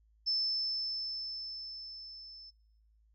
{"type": "tone with level ramp", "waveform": "sine", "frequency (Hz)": 5274, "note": "E8", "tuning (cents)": 0, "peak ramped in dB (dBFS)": [-28, -49], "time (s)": [0.26, 2.51], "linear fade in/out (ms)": 20, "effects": ["noise-tail reverb RT60 1.0 s tail -25 dB re dry", "added 54 Hz sine -64 dBFS peak until 3.14 s"]}